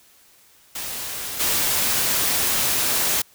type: noise with level steps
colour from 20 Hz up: white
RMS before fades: -30 / -21 dBFS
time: 0.75-3.22 s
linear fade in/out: 5 ms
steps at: 1.39 s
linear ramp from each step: 20 ms
effects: white hiss -54 dBFS RMS until 3.34 s